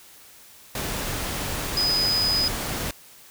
sine tone in noise, 4996 Hz, D#8, 6 cents sharp, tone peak -20 dBFS, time 1.77-2.48 s, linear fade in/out 2 ms, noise pink, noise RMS -29 dBFS, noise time 0.75-2.91 s, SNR +6 dB, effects white hiss -49 dBFS RMS until 3.3 s

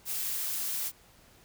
blue noise, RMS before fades -33 dBFS, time 0.05-0.92 s, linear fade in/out 50 ms, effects pink hiss -59 dBFS RMS until 1.44 s

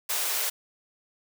white high-pass noise, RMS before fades -28 dBFS, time 0.09-0.5 s, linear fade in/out 10 ms, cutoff 450 Hz, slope 24 dB/octave, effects none

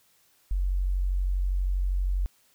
sine tone, 46.25 Hz, F#1, in tune, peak -23 dBFS, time 0.51-2.26 s, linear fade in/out 0 ms, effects white hiss -64 dBFS RMS until 2.54 s

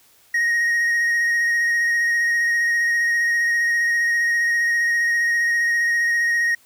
triangle tone with vibrato, 1874 Hz, A#6, 9 cents sharp, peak -15 dBFS, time 0.34-6.55 s, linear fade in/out 5 ms, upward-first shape square, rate 15 Hz, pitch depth 11 cents each way, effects white hiss -55 dBFS RMS until 6.65 s

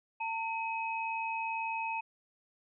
sine tone pair together, 900 / 2542 Hz, A5 / D#7, +39 / +36 cents, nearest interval octave + tritone, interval 1797 cents, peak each -34 / -37 dBFS, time 0.2-2.01 s, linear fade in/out 10 ms, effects none

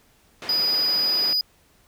pink band-pass noise, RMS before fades -36 dBFS, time 0.42-1.33 s, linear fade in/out 0 ms, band 280 to 4200 Hz, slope 12 dB/octave
triangle tone, 4940 Hz, D#8, 13 cents flat, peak -18 dBFS, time 0.49-1.41 s, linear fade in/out 2 ms
effects pink hiss -59 dBFS RMS until 1.87 s

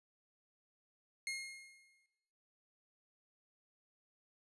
sawtooth tone with exponential decay, 2144 Hz, C7, 42 cents sharp, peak -33 dBFS, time 1.27-2.06 s, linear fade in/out 1 ms, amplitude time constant 170 ms, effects noise-tail reverb RT60 1.0 s tail -17 dB re dry + resampled to 24000 Hz

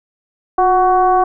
sine tone with frequency modulation, 741 Hz, F#5, 2 cents sharp, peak -9 dBFS, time 0.58-1.24 s, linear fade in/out 5 ms, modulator 380 Hz, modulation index 0.91, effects none

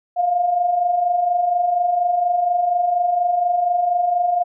sine tone pair together, 685 / 709.2 Hz, F5 / F5, -34 / +26 cents, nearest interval minor second, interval 60 cents, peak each -24 / -16 dBFS, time 0.16-4.44 s, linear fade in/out 20 ms, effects none

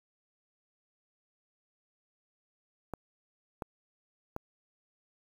clicks, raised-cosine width 1 ms, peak -22 dBFS, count 3, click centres 2.937 / 3.622 / 4.364 s, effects 8-bit

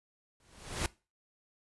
pink noise with exponential growth, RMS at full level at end -30 dBFS, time 0.4-0.86 s, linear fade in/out 1 ms, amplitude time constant 100 ms, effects noise-tail reverb RT60 0.3 s tail -21 dB re dry + resampled to 24000 Hz

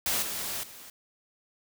white noise with level steps, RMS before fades -28 / -34 / -47 dBFS, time 0.06-0.9 s, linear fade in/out 2 ms, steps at 0.22 / 0.63 s, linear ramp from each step 5 ms, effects none

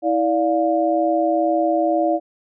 sine tone cluster, 324.3 / 583 / 705 Hz, E4 / D5 / F5, -28 / -13 / +16 cents, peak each -20 dBFS, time 0.02-2.2 s, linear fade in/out 50 ms, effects none

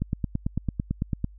click train, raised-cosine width 5 ms, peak -13 dBFS, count 12, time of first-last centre 0.02-1.244 s, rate 8.99 Hz, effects added 50 Hz sine -45 dBFS peak until 1.38 s

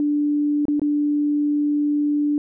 sine tone with dropouts, 293.7 Hz, D4, in tune, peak -17 dBFS, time 0-2.38 s, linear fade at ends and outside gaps 1 ms, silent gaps 0.654-0.682 / 0.796-0.817 s, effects none

